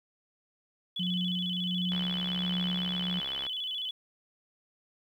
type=tone with vibrato; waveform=sine; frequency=3213 Hz; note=G7; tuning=42 cents sharp; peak=-32 dBFS; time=0.96-3.91 s; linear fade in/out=5 ms; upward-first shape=square; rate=14 Hz; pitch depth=97 cents each way
type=tone with tremolo; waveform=sine; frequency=180.2 Hz; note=F#3; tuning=45 cents flat; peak=-29 dBFS; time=0.99-3.2 s; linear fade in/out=10 ms; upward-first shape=sine; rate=1.4 Hz; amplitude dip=35%
type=click train; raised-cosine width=0.3 ms; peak=-24 dBFS; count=106; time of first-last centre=1.92-3.466 s; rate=67.9 Hz
effects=10-bit